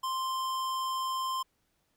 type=tone with hard clipping; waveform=sine; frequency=1046.5 Hz; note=C6; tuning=in tune; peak=-32 dBFS; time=0.03-1.43 s; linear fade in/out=10 ms; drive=18 dB; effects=pink hiss -75 dBFS RMS until 1.96 s